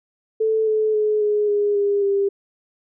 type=tone with pitch steps; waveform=sine; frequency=440 / 432.7 / 425.5 / 418.4 / 411.5 / 404.6 / 397.9 Hz; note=A4 / A4 / G#4 / G#4 / G#4 / G#4 / G4; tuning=0 / -29 / +42 / +13 / -16 / -45 / +26 cents; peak=-16 dBFS; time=0.4-2.29 s; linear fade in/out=10 ms; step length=270 ms; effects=none